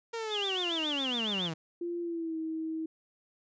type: linear sweep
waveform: sawtooth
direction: down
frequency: 466.2 to 155.56 Hz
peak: -30 dBFS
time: 0.13-1.54 s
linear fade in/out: 10 ms
type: tone with vibrato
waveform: sine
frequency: 3158 Hz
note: G7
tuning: 12 cents sharp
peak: -31 dBFS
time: 0.29-1.51 s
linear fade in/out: 50 ms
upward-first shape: sine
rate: 7.2 Hz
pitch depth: 230 cents each way
type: tone with pitch glide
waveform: sine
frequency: 345 to 320 Hz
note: F4 to D#4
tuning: -21 to +49 cents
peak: -32 dBFS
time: 1.81-2.86 s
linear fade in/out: 5 ms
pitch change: -130 cents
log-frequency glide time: 2.01-2.37 s
effects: resampled to 16000 Hz